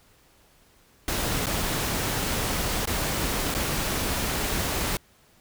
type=noise with dropouts; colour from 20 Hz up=pink; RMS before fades=-27 dBFS; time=1.08-4.97 s; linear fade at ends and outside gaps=2 ms; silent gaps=1.459-1.467 / 2.856-2.873 / 3.542-3.548 s; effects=pink hiss -59 dBFS RMS until 5.4 s